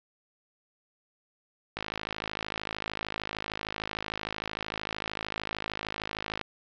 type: click train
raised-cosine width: 0.3 ms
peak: -16 dBFS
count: 248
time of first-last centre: 1.77-6.413 s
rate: 53.2 Hz
effects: resampled to 16000 Hz + 8-bit